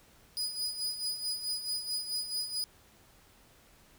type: tone with tremolo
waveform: 35% pulse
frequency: 4954 Hz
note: D#8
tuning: 8 cents flat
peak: -29 dBFS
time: 0.37-2.64 s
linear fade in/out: 0 ms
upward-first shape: sine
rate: 4.6 Hz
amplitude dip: 65%
effects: pink hiss -61 dBFS RMS until 3.98 s